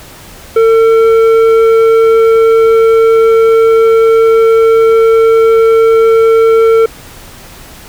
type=tone with tanh clipping; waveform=triangle; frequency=450.9 Hz; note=A4; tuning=42 cents sharp; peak=-5 dBFS; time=0.56-6.86 s; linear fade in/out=5 ms; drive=13 dB; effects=pink hiss -33 dBFS RMS until 7.88 s